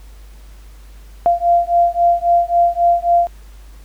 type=beating tone pair; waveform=sine; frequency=690 / 693.7 Hz; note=F5 / F5; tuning=-21 / -12 cents; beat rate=3.7 Hz; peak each=-14 dBFS; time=1.26-3.27 s; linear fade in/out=0 ms; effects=added 50 Hz sine -36 dBFS peak until 3.84 s + pink hiss -50 dBFS RMS until 3.84 s